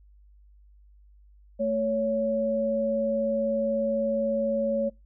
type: tone pair together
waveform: sine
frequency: 222 / 558.2 Hz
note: A3 / C#5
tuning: +16 / +12 cents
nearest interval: octave + major third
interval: 1596 cents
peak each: -29 / -24 dBFS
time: 1.59-4.9 s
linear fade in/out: 20 ms
effects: noise-tail reverb RT60 0.2 s tail -23 dB re dry + added 50 Hz sine -52 dBFS peak until 5.05 s